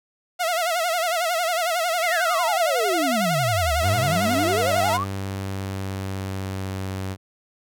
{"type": "tone with vibrato", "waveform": "sawtooth", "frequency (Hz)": 682, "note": "F5", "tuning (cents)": -41, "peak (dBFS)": -17, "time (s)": [0.39, 4.98], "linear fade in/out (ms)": 20, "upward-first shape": "sine", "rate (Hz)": 11, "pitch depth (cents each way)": 110}
{"type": "exponential two-way sweep", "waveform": "sine", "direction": "down then up", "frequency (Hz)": [2287, 69.2, 1226], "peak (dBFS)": -23, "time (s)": [2.02, 5.05], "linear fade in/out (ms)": 20, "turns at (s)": 3.74}
{"type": "tone with pitch glide", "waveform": "sawtooth", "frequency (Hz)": [98, 95.38], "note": ["G2", "G2"], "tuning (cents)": [0, -47], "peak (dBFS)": -23, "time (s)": [3.8, 7.17], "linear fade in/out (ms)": 50, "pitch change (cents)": -47, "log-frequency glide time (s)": [4.57, 6.89]}
{"effects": []}